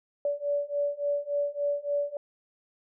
sine beating tone pair, 574 / 577.5 Hz, D5 / D5, -40 / -29 cents, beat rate 3.5 Hz, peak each -30 / -29 dBFS, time 0.25-2.17 s, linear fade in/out 2 ms, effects none

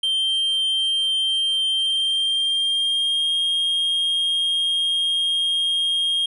triangle tone with pitch glide, 3151 to 3236 Hz, G7 to G#7, +8 to -46 cents, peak -17 dBFS, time 0.03-6.26 s, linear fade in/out 5 ms, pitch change +46 cents, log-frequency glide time 1.78-3.34 s, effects resampled to 24000 Hz

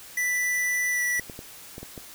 square tone with pitch glide, 1979 to 1956.3 Hz, B6 to B6, +3 to -17 cents, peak -24 dBFS, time 0.17-1.2 s, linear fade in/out 5 ms, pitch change -20 cents, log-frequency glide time 0.91-1.02 s
clicks, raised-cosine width 2 ms, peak -25 dBFS, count 6, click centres 1.196 / 1.298 / 1.391 / 1.781 / 1.83 / 1.978 s
effects white hiss -45 dBFS RMS until 2.14 s

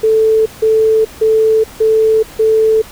sine tone bursts, 440 Hz, A4, in tune, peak -7 dBFS, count 5, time 0.03-2.82 s, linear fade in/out 10 ms, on 430 ms, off 160 ms, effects pink hiss -35 dBFS RMS until 2.91 s

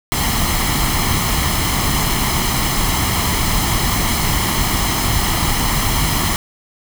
pink noise with comb filter, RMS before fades -17 dBFS, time 0.12-6.36 s, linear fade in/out 0 ms, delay 0.97 ms, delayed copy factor +0.6, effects none

